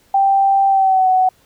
sine tone with pitch glide, 784 to 746 Hz, G5 to F#5, 0 to +14 cents, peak -10 dBFS, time 0.14-1.29 s, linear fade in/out 5 ms, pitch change -86 cents, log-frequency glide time 0.68-1.08 s, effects pink hiss -55 dBFS RMS until 1.45 s

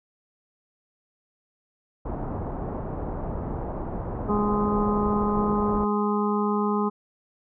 pink low-pass noise, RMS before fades -31 dBFS, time 2.05-5.85 s, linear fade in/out 10 ms, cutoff 970 Hz, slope 24 dB/octave
harmonic tone, 207.7 Hz, G#3, in tune, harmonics 1 / 2 / 4 / 5 / 6, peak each -24 / -27 / -32 / -30 / -32 dBFS, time 4.28-6.9 s, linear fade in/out 20 ms
effects none

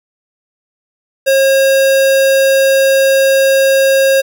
square tone, 540 Hz, C#5, 45 cents flat, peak -8 dBFS, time 1.26-4.22 s, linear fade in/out 20 ms, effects none

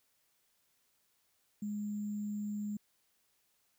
sine tone with sample-and-hold, 207.7 Hz, G#3, in tune, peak -35 dBFS, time 1.62-2.77 s, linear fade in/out 5 ms, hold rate 7350 Hz, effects white hiss -75 dBFS RMS until 3.78 s

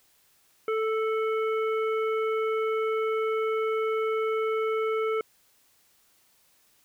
harmonic tone with a mistuned harmonic, 440 Hz, A4, in tune, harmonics 1 / 3 / 5 / 7, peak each -25 / -32 / -38 / -49 dBFS, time 0.68-5.21 s, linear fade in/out 2 ms, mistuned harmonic 7, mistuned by -39 cents, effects white hiss -64 dBFS RMS until 6.84 s

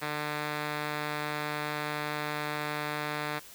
5% pulse tone with low-pass filter, 149.6 Hz, D3, 32 cents sharp, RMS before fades -34 dBFS, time 0.01-3.4 s, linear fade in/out 20 ms, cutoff 3100 Hz, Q 2.7, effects white hiss -50 dBFS RMS until 3.54 s

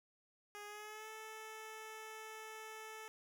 10% pulse tone with pitch glide, 413.5 to 437.8 Hz, G#4 to A4, -8 to -9 cents, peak -40 dBFS, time 0.55-3.08 s, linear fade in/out 0 ms, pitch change +99 cents, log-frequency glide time 0.66-1.09 s, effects none

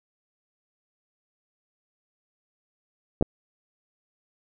clicks, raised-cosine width 2 ms, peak -9 dBFS, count 2, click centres 3.211 / 3.225 s, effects none

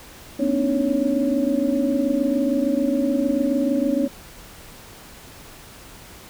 sine tone cluster, 234.1 / 262.6 / 289.4 / 308.6 / 557 Hz, A#3 / C4 / D4 / D#4 / C#5, +8 / +6 / -25 / -14 / +8 cents, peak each -27 / -22 / -23 / -28 / -25 dBFS, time 0.39-4.08 s, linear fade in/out 10 ms, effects pink hiss -43 dBFS RMS until 6.29 s

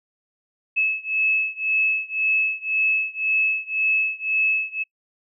sine beating tone pair, 2594 / 2595.9 Hz, E7 / E7, -28 / -27 cents, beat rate 1.9 Hz, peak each -22 / -23 dBFS, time 0.76-4.84 s, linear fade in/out 20 ms, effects noise-tail reverb RT60 0.1 s tail -25 dB re dry

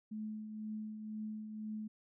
sine tone with tremolo, 215.2 Hz, A3, 38 cents flat, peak -38 dBFS, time 0.11-1.88 s, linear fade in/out 10 ms, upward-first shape triangle, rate 2 Hz, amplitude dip 50%, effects none

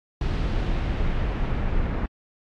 brown noise with low-pass filter sweep, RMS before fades -24 dBFS, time 0.21-2.06 s, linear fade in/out 2 ms, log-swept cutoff 4000 to 2000 Hz, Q 1.1, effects AAC 64 kbps

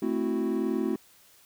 triangle chord, F# half-diminished seventh, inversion first, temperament equal, 220 / 261.6 / 329.6 / 370 Hz, A3 / C4 / E4 / F#4, 0 / 0 / 0 / 0 cents, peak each -29 dBFS, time 0.02-0.96 s, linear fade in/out 5 ms, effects white hiss -58 dBFS RMS until 1.45 s

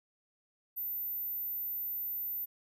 sine tone, 14170 Hz, A9, 11 cents sharp, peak -34 dBFS, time 0.76-2.46 s, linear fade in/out 20 ms, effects none

